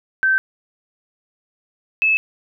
sine tone pair in turn, 1549 / 2605 Hz, G6 / E7, -21 / -21 cents, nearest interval major sixth, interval 900 cents, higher second, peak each -13 dBFS, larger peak neither, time 0.23-0.38 / 2.02-2.17 s, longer neither, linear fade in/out 0 ms, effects none

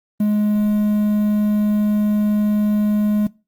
triangle tone with quantisation, 209.6 Hz, G#3, 16 cents sharp, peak -12 dBFS, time 0.2-3.27 s, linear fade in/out 5 ms, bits 7, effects noise-tail reverb RT60 0.3 s tail -22 dB re dry + Opus 24 kbps

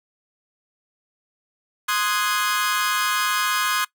sawtooth chord, Ab dominant seventh, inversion first, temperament equal, 1046.5 / 1244.5 / 1480 / 1661.2 Hz, C6 / Eb6 / Gb6 / Ab6, 0 / 0 / 0 / 0 cents, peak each -22 / -21 / -24 / -22 dBFS, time 1.88-3.85 s, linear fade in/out 10 ms, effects noise-tail reverb RT60 0.1 s tail -20 dB re dry

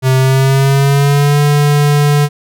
square tone with pitch glide, 130.81 to 145.98 Hz, C3 to D3, 0 to -10 cents, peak -8 dBFS, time 0.02-2.29 s, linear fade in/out 50 ms, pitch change +190 cents, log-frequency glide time 0.16-1.4 s, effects none

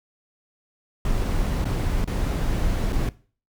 brown noise with dropouts, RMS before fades -23 dBFS, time 1.05-3.09 s, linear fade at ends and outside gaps 2 ms, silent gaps 1.644-1.653 / 2.044-2.075 / 2.924-2.928 s, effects noise-tail reverb RT60 0.4 s tail -19 dB re dry

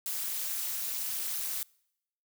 blue noise with amplitude modulation, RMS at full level -30 dBFS, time 0.06-1.63 s, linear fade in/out 2 ms, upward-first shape sine, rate 249 Hz, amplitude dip 100%, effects noise-tail reverb RT60 0.8 s tail -26 dB re dry

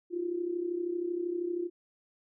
sine tone with amplitude modulation, 349.2 Hz, F4, in tune, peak -27 dBFS, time 0.1-1.7 s, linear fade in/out 50 ms, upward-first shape sine, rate 32.8 Hz, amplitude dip 70%, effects none

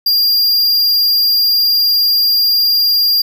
square tone, 4793 Hz, D8, 34 cents sharp, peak -10 dBFS, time 0.06-3.22 s, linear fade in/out 5 ms, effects none

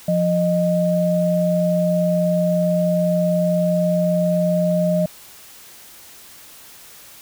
sine tone pair together, 175 / 616.8 Hz, F3 / D#5, +4 / -15 cents, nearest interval octave + minor seventh, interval 2181 cents, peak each -18 dBFS, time 0.08-5.06 s, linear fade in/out 5 ms, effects white hiss -43 dBFS RMS until 7.21 s

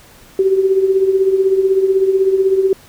sine tone with tremolo, 383.8 Hz, G4, 37 cents flat, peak -7 dBFS, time 0.39-2.73 s, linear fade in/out 2 ms, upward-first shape triangle, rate 16 Hz, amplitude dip 70%, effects pink hiss -44 dBFS RMS until 2.88 s

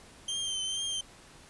sawtooth tone with vibrato, 3136 Hz, G7, in tune, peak -28 dBFS, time 0.28-1.01 s, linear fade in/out 5 ms, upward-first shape triangle, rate 2.2 Hz, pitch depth 44 cents each way, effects pink hiss -54 dBFS RMS until 1.49 s + resampled to 24000 Hz

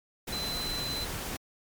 sine tone in noise, 4039 Hz, B7, 38 cents sharp, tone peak -33 dBFS, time 0.32-1.05 s, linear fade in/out 10 ms, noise pink, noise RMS -36 dBFS, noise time 0.27-1.37 s, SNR 0 dB, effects MP3 96 kbps

